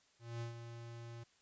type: tone with ADSR envelope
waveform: square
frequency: 117.1 Hz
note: A#2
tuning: 8 cents sharp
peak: -40 dBFS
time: 0.19-1.24 s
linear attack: 220 ms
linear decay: 120 ms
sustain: -8 dB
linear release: 11 ms
effects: white hiss -71 dBFS RMS until 1.41 s + resampled to 16000 Hz